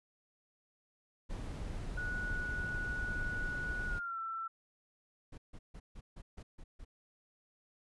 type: noise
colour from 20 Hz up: brown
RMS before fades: -40 dBFS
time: 1.29-4 s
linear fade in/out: 20 ms
type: tone with pitch glide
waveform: sine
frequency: 1467 to 1337.5 Hz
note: F#6 to E6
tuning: -15 to +25 cents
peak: -37 dBFS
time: 1.97-4.48 s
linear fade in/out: 10 ms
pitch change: -160 cents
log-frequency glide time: 3.86-4.18 s
type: noise bursts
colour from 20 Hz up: brown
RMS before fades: -48 dBFS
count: 8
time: 5.32-6.85 s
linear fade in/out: 10 ms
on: 60 ms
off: 150 ms
effects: resampled to 24000 Hz

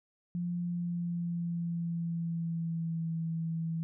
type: tone with pitch glide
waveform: sine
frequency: 174.61 to 163.86 Hz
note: F3 to E3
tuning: 0 to -10 cents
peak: -31 dBFS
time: 0.35-3.83 s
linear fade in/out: 0 ms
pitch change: -110 cents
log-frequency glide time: 0.6-3.11 s
effects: none

